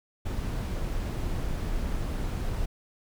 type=noise; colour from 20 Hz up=brown; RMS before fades=-30 dBFS; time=0.25-2.66 s; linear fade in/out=10 ms; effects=none